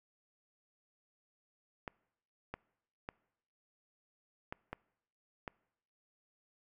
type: clicks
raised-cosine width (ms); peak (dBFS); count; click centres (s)
0.5; -25; 6; 1.878 / 2.54 / 3.089 / 4.525 / 4.73 / 5.478
effects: noise-tail reverb RT60 0.8 s tail -24 dB re dry